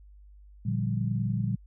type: chord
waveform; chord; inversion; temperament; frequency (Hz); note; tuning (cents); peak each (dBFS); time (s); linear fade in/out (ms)
sine; G minor seventh; first; equal; 116.54 / 146.83 / 174.61 / 196; Bb2 / D3 / F3 / G3; 0 / 0 / 0 / 0; -28 / -34 / -34 / -32; 0.65-1.56; 10
effects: added 50 Hz sine -49 dBFS peak until 1.66 s